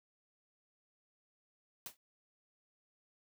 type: noise with exponential decay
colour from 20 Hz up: white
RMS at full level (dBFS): -41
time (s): 1.86-1.97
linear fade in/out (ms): 1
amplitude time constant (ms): 23
effects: none